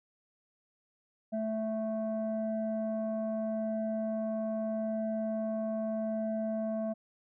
sine tone pair together, 219.5 / 659.3 Hz, A3 / E5, -4 / 0 cents, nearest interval octave + perfect fifth, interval 1904 cents, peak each -32 / -32 dBFS, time 1.32-6.94 s, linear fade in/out 20 ms, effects tanh soft clip ceiling -26 dBFS

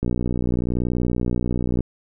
click train, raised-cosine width 3 ms, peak -10 dBFS, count 109, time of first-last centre 0.03-1.806 s, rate 60.8 Hz, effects none

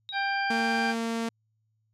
sine tone with exponential decay, 3805 Hz, A#7, 35 cents sharp, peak -33 dBFS, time 0.09-0.5 s, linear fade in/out 0 ms, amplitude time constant 88 ms
harmonic tone, 791 Hz, G5, 15 cents sharp, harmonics 1 / 2 / 3 / 4 / 6, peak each -29 / -29 / -35 / -41 / -39 dBFS, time 0.12-0.95 s, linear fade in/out 50 ms
sawtooth tone, 228.9 Hz, A#3, 31 cents flat, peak -24 dBFS, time 0.5-1.29 s, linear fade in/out 5 ms
effects added 109 Hz sine -70 dBFS peak until 1.93 s + low-pass 9000 Hz 12 dB/octave

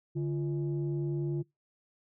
sine tone pair together, 144.9 / 344.6 Hz, D3 / F4, -23 / -23 cents, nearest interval octave + minor third, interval 1500 cents, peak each -29 / -33 dBFS, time 0.15-1.43 s, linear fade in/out 20 ms, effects noise-tail reverb RT60 0.2 s tail -25 dB re dry + tanh soft clip ceiling -25 dBFS

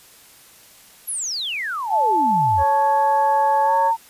sine exponential sweep, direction down, 11870 to 73.4 Hz, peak -23 dBFS, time 1.07-2.64 s, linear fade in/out 20 ms
sine tone with pitch glide, 872 to 909.6 Hz, A5 to A#5, -16 to -43 cents, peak -15 dBFS, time 1.89-3.97 s, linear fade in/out 50 ms, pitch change +73 cents, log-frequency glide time 3.64-3.74 s
harmonic tone, 554.4 Hz, C#5, in tune, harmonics 1 / 2 / 3, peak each -23 / -29 / -33 dBFS, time 2.57-3.92 s, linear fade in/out 50 ms
effects white hiss -48 dBFS RMS until 4.09 s + resampled to 32000 Hz

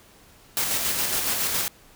white noise with tremolo, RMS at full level -24 dBFS, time 0.57-1.68 s, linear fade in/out 0 ms, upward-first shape square, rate 7.2 Hz, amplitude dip 30%, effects pink hiss -53 dBFS RMS until 1.95 s

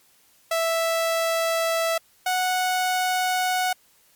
sawtooth tone pair in turn, 659.3 / 737 Hz, E5 / F#5, 0 / -7 cents, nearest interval major second, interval 193 cents, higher second, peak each -17 dBFS, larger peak neither, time 0.51-1.98 / 2.26-3.73 s, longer neither, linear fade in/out 5 ms, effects white hiss -59 dBFS RMS until 4.15 s + MP3 96 kbps

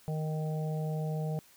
harmonic tone, 155.56 Hz, D#3, in tune, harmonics 1 / 3 / 4 / 5, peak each -31 / -41 / -43 / -45 dBFS, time 0.08-1.39 s, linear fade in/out 0 ms, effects white hiss -60 dBFS RMS until 1.56 s

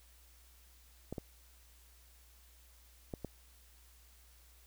clicks, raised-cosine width 2 ms, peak -26 dBFS, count 4, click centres 1.126 / 1.182 / 3.138 / 3.247 s, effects added 60 Hz sine -61 dBFS peak until 4.66 s + white hiss -65 dBFS RMS until 4.66 s

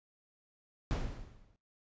brown noise with exponential decay, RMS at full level -29 dBFS, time 0.91-1.56 s, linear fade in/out 0 ms, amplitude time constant 140 ms, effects noise-tail reverb RT60 0.3 s tail -24 dB re dry + resampled to 16000 Hz

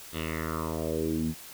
10% pulse tone with low-pass filter sweep, 80 Hz, D#2, 49 cents sharp, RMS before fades -31 dBFS, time 0.12-1.35 s, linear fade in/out 50 ms, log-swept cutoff 3600 to 190 Hz, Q 3.7, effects white hiss -46 dBFS RMS until 1.53 s

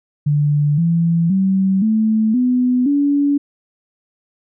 sine tone with pitch steps, 146.83 / 167.69 / 191.52 / 218.7 / 249.8 / 285.3 Hz, D3 / E3 / G3 / A3 / B3 / C#4, 0 / +30 / -40 / -10 / +20 / +50 cents, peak -12 dBFS, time 0.26-3.38 s, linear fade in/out 10 ms, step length 520 ms, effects none

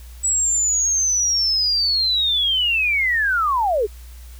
sine linear sweep, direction down, 7870 to 379.6 Hz, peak -16 dBFS, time 0.23-3.87 s, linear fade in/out 20 ms, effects added 60 Hz sine -36 dBFS peak until 4.39 s + white hiss -49 dBFS RMS until 4.39 s

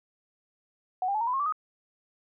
sine tone with pitch steps, 740 / 797.7 / 859.9 / 927 / 999.3 / 1077.2 / 1161.2 / 1251.7 Hz, F#5 / G5 / A5 / A#5 / B5 / C#6 / D6 / D#6, 0 / +30 / -40 / -10 / +20 / -50 / -20 / +10 cents, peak -25 dBFS, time 1.02-1.524 s, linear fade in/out 2 ms, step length 63 ms, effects none

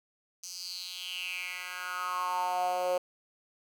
10% pulse tone with high-pass filter sweep, 181 Hz, F#3, 38 cents flat, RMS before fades -34 dBFS, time 0.43-2.98 s, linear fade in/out 5 ms, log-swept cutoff 5800 to 520 Hz, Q 5.7, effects none

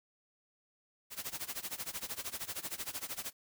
white noise with tremolo, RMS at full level -38 dBFS, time 1.1-3.33 s, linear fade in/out 50 ms, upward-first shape sine, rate 13 Hz, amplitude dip 90%, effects none

